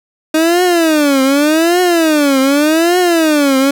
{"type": "tone with vibrato", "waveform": "30% pulse", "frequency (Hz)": 310, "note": "D#4", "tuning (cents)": -6, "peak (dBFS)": -6, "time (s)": [0.34, 3.71], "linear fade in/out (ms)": 5, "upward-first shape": "triangle", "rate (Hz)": 0.85, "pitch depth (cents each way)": 290, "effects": []}